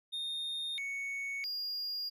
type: tone with pitch steps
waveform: triangle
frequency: 3672 / 2220 / 4832 Hz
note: A#7 / C#7 / D8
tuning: -27 / +2 / +48 cents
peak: -34 dBFS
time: 0.12-2.1 s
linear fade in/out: 20 ms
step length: 660 ms
effects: none